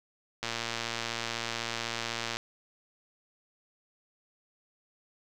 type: click train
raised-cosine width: 0.2 ms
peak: -15 dBFS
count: 226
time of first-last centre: 0.43-2.37 s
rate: 116 Hz
effects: none